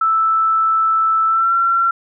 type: tone with pitch glide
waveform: sine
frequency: 1318.5 to 1360.3 Hz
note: E6 to F6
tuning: 0 to -46 cents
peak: -12 dBFS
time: 0.01-1.91 s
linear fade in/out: 5 ms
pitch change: +54 cents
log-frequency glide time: 1.27-1.53 s
effects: none